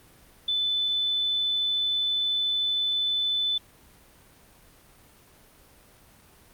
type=tone; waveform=sine; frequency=3507 Hz; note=A7; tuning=6 cents flat; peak=-23 dBFS; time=0.48-3.58 s; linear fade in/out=5 ms; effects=pink hiss -55 dBFS RMS until 6.53 s + Opus 32 kbps